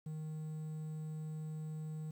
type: tone with quantisation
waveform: triangle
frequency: 155.56 Hz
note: D#3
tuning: in tune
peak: -38 dBFS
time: 0.06-2.11 s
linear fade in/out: 5 ms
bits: 11
effects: none